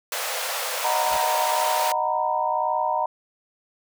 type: high-pass noise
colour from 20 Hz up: pink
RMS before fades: -28 dBFS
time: 0.12-1.92 s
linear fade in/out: 2 ms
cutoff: 480 Hz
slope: 96 dB/octave
type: chord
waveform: sine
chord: B major seventh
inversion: first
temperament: just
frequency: 617.4 / 740.8 / 926 / 987.8 Hz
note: D#5 / F#5 / A#5 / B5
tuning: -14 / +2 / -12 / 0 cents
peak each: -28 / -27 / -24 / -28 dBFS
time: 0.84-3.06 s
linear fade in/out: 5 ms
type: noise with exponential growth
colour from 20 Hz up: pink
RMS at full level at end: -34 dBFS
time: 0.96-1.17 s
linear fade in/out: 1 ms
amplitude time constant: 45 ms
effects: none